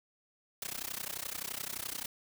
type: noise with amplitude modulation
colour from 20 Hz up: white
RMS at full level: -36 dBFS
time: 0.62-2.06 s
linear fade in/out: 2 ms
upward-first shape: sine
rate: 31.6 Hz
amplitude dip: 95%
effects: none